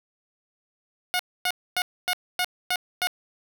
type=tone bursts; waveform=10% pulse; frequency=724 Hz; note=F#5; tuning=38 cents flat; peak=-14 dBFS; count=7; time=1.14-3.071 s; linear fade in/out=0 ms; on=53 ms; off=260 ms; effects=none